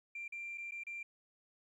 sine tone with dropouts, 2369 Hz, D7, 14 cents sharp, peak -40 dBFS, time 0.15-1.03 s, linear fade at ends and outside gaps 5 ms, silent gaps 0.28-0.322 / 0.576-0.58 / 0.71-0.719 / 0.836-0.867 s, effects tanh soft clip ceiling -37 dBFS + 13-bit

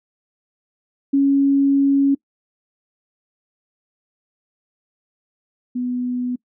sine tone pair in turn, 277.2 / 247.9 Hz, C#4 / B3, 0 / +7 cents, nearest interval major second, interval 193 cents, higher first, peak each -12 / -20 dBFS, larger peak first, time 1.13-2.15 / 5.75-6.36 s, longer first, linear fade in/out 10 ms, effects noise-tail reverb RT60 0.1 s tail -23 dB re dry

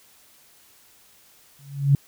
sine tone with exponential growth, 140 Hz, C#3, 18 cents sharp, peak -10 dBFS, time 1.59-1.95 s, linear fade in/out 2 ms, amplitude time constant 77 ms, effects white hiss -55 dBFS RMS until 2.07 s

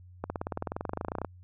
accelerating click train, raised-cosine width 1 ms, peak -18 dBFS, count 24, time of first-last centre 0.24-1.247 s, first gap 60 ms, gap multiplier 0.97, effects added 90 Hz sine -49 dBFS peak until 1.43 s

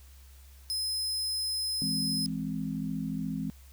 sawtooth tone, 5100 Hz, D#8, 42 cents sharp, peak -27 dBFS, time 0.7-2.26 s, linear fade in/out 0 ms
sine chord, E augmented, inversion none, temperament equal, 164.81 / 207.7 / 261.6 Hz, E3 / G#3 / B#3, 0 / 0 / 0 cents, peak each -35 dBFS, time 1.82-3.5 s, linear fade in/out 0 ms
effects added 67 Hz sine -50 dBFS peak until 3.72 s + white hiss -60 dBFS RMS until 3.72 s

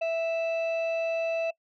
sine tone pair together, 659.3 / 2637 Hz, E5 / E7, 0 / 0 cents, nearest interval 2 octaves, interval 2400 cents, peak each -24 / -33 dBFS, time 0.01-1.51 s, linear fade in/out 10 ms, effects noise-tail reverb RT60 0.1 s tail -25 dB re dry + tanh soft clip ceiling -23 dBFS

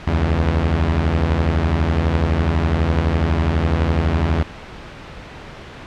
sawtooth beating tone pair, 70.8 / 82.8 Hz, C#2 / E2, +37 / +8 cents, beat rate 12 Hz, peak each -16 / -13 dBFS, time 0.07-4.43 s, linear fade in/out 5 ms, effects pink hiss -35 dBFS RMS until 5.86 s + low-pass 3000 Hz 12 dB/octave

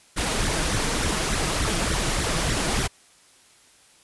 pink noise with flanger, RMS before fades -24 dBFS, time 0.16-2.88 s, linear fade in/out 20 ms, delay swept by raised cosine 0.51 to 6.41 ms, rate 3.4 Hz, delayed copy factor +0.7, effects white hiss -55 dBFS RMS until 4.03 s + resampled to 24000 Hz

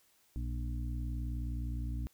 harmonic tone, 59.5 Hz, A#1, 36 cents sharp, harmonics 1 / 2 / 4 / 5, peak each -35 / -41 / -47 / -49 dBFS, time 0.36-2.07 s, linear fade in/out 0 ms, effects white hiss -69 dBFS RMS until 2.13 s

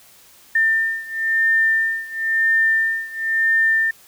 sine beating tone pair, 1800 / 1800.98 Hz, A6 / A6, +39 / +40 cents, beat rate 0.98 Hz, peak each -18 / -20 dBFS, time 0.55-3.91 s, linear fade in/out 5 ms, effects white hiss -49 dBFS RMS until 4.07 s

